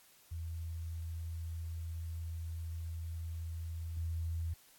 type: tone with level steps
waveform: sine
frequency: 82.41 Hz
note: E2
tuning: in tune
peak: -38 / -34 dBFS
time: 0.31-4.54 s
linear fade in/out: 10 ms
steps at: 3.97 s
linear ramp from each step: 2 ms
effects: white hiss -63 dBFS RMS until 4.78 s + AAC 64 kbps